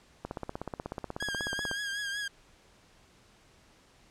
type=click train; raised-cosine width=1 ms; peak=-21 dBFS; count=25; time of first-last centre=0.25-1.713 s; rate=16.4 Hz
type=tone with vibrato; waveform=sawtooth; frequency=1633 Hz; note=G#6; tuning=30 cents flat; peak=-29 dBFS; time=1.2-2.28 s; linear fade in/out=5 ms; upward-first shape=triangle; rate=5.3 Hz; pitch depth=58 cents each way
effects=pink hiss -61 dBFS RMS until 4.1 s + low-pass 8000 Hz 12 dB/octave